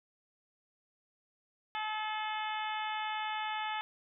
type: harmonic tone with a mistuned harmonic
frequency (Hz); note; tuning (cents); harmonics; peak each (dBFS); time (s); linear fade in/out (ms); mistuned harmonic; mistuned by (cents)
430.4; A4; -38; 2 / 3 / 4 / 5 / 6 / 7 / 8; -36 / -42 / -43 / -44 / -46 / -45 / -47; 1.75-3.81; 0; 8; +33
effects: none